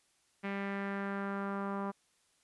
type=tone with low-pass filter sweep; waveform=sawtooth; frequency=198.2 Hz; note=G3; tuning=19 cents sharp; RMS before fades=-37 dBFS; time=0.43-1.92 s; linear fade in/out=20 ms; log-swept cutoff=2200 to 1100 Hz; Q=2.8; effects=white hiss -72 dBFS RMS until 2.43 s + resampled to 24000 Hz